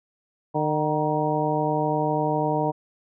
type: harmonic tone with a mistuned harmonic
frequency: 152 Hz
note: D#3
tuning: 40 cents flat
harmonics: 1 / 2 / 3 / 4 / 5 / 6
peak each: -28 / -28 / -28 / -28 / -28 / -28 dBFS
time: 0.54-2.72 s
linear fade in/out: 20 ms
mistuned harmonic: 6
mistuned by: +59 cents
effects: none